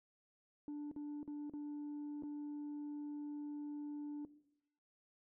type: tone with dropouts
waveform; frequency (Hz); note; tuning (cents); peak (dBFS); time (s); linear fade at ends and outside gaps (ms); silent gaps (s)
sine; 293.7; D4; 0; -39; 0.68-4.25; 1; 0.914-0.962 / 1.23-1.277 / 1.497-1.536 / 2.224-2.234
effects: noise-tail reverb RT60 0.8 s tail -18 dB re dry + tanh soft clip ceiling -41 dBFS